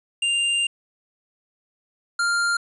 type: tone pair in turn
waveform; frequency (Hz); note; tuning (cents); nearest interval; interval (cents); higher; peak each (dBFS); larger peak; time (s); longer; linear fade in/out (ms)
square; 2794 / 1397; F7 / F6; 0 / 0; octave; 1200; first; -20; neither; 0.22-0.67 / 2.19-2.57; first; 5
effects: resampled to 24000 Hz + 9-bit